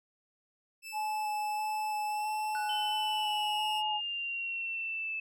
sawtooth tone with pitch glide, 2637 to 2675 Hz, E7 to E7, 0 to +25 cents, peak -38 dBFS, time 0.82-3.83 s, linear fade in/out 50 ms, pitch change +25 cents, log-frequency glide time 2.07-2.25 s
sine tone with vibrato, 850 Hz, G#5, 40 cents sharp, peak -31 dBFS, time 0.92-4.01 s, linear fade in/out 50 ms, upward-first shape square, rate 1.5 Hz, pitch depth 12 cents each way
triangle tone with exponential decay, 1480 Hz, F#6, in tune, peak -35 dBFS, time 2.55-3.61 s, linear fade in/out 0 ms, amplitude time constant 230 ms
sine exponential sweep, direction down, 3050 to 2620 Hz, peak -33 dBFS, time 2.69-5.2 s, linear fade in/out 5 ms
effects none

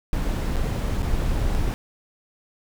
brown noise with dropouts, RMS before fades -23 dBFS, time 0.13-1.74 s, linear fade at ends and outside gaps 0 ms, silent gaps 0.558-0.567 / 1.022-1.029 / 1.545-1.549 s, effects none

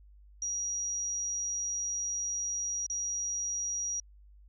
sine tone with dropouts, 5750 Hz, F8, 50 cents sharp, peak -31 dBFS, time 0.42-4 s, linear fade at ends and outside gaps 2 ms, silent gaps 2.865-2.899 s, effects added 50 Hz sine -53 dBFS peak until 4.48 s

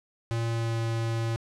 square tone with pitch glide, 115.4 to 114.4 Hz, A#2 to A#2, -17 to -32 cents, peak -27 dBFS, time 0.31-1.36 s, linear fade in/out 0 ms, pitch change -15 cents, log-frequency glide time 0.48-0.8 s, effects low-pass 8000 Hz 12 dB/octave

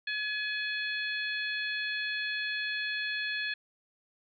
harmonic tone with a mistuned harmonic, 850 Hz, G#5, 40 cents sharp, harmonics 2 / 3 / 4 / 5, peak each -33 / -37 / -39 / -41 dBFS, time 0.07-3.54 s, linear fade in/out 5 ms, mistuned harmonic 3, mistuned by -18 cents, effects none

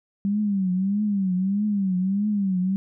sine tone with vibrato, 196 Hz, G3, in tune, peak -20 dBFS, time 0.25-2.76 s, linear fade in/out 0 ms, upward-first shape triangle, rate 1.6 Hz, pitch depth 150 cents each way, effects none

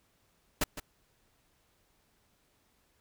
pink noise with echo, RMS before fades -28 dBFS, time 0.61-0.64 s, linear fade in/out 5 ms, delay 160 ms, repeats 1, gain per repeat -12 dB, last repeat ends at 0.8 s, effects pink hiss -71 dBFS RMS until 3 s

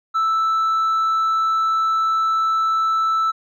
triangle tone with hard clipping, 1318.5 Hz, E6, in tune, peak -15 dBFS, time 0.14-3.32 s, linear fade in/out 20 ms, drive 1 dB, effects none

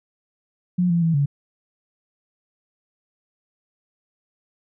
sine tone with pitch steps, 178.9 / 170.4 / 164.4 / 142 Hz, F3 / F3 / E3 / C#3, +42 / -42 / -4 / +42 cents, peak -16 dBFS, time 0.78-1.26 s, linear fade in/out 10 ms, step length 120 ms, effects none

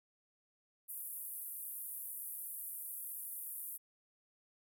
white band-pass noise, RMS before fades -45 dBFS, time 0.88-3.78 s, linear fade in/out 20 ms, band 10000 to 15000 Hz, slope 48 dB/octave, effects none

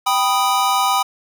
square chord, G augmented, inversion none, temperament equal, 784 / 987.8 / 1244.5 Hz, G5 / B5 / D#6, 0 / 0 / 0 cents, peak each -20 dBFS, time 0.06-1.03 s, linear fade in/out 10 ms, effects none

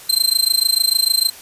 sawtooth tone with amplitude modulation, 4127 Hz, C8, 25 cents flat, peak -7 dBFS, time 0.09-1.3 s, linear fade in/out 10 ms, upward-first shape sine, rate 26.7 Hz, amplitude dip 95%, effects white hiss -39 dBFS RMS until 1.41 s + resampled to 32000 Hz

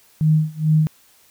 sine tone with tremolo, 155.56 Hz, D#3, in tune, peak -11 dBFS, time 0.21-0.87 s, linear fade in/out 0 ms, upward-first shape sine, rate 2.3 Hz, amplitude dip 95%, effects white hiss -54 dBFS RMS until 1.3 s

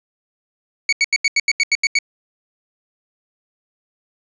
sawtooth tone bursts, 2237 Hz, C#7, 15 cents sharp, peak -9 dBFS, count 10, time 0.89-1.988 s, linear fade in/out 2 ms, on 36 ms, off 82 ms, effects resampled to 16000 Hz + 7-bit

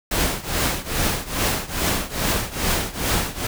pink noise with tremolo, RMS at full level -19 dBFS, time 0.11-3.47 s, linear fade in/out 5 ms, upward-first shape triangle, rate 2.4 Hz, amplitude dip 90%, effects none

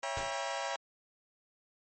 sawtooth chord, C# diminished seventh, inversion none, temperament just, 554.4 / 665.2 / 798.3 / 957.9 Hz, C#5 / E5 / G5 / Bb5, 0 / +16 / +31 / +47 cents, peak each -36 dBFS, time 0.03-0.76 s, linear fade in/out 2 ms
pink noise with exponential decay, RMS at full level -36 dBFS, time 0.17-0.39 s, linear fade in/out 1 ms, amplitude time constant 47 ms
effects MP3 32 kbps

